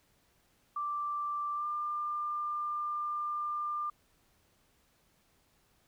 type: tone with pitch glide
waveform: sine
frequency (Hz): 1174.7 to 1195.9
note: D6 to D6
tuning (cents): 0 to +31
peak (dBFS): -32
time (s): 0.76-3.9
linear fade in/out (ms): 5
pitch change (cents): +31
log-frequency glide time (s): 1.55-1.66
effects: pink hiss -70 dBFS RMS until 5.87 s